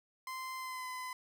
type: tone with pitch glide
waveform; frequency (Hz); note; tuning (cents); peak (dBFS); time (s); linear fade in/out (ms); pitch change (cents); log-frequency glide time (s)
30% pulse; 1038 to 1014.9; C6 to B5; -14 to +47; -37; 0.27-1.13; 2; -39; 0.58-0.87
effects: none